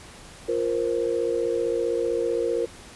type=chord; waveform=sine; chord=F suspended fourth; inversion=none; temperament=equal with one note detuned; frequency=349.2 / 467.8 / 523.3 Hz; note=F4 / Bb4 / C5; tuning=0 / +6 / 0 cents; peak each=-28 / -24 / -29 dBFS; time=0.48-2.66 s; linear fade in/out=10 ms; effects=pink hiss -45 dBFS RMS until 2.95 s + resampled to 24000 Hz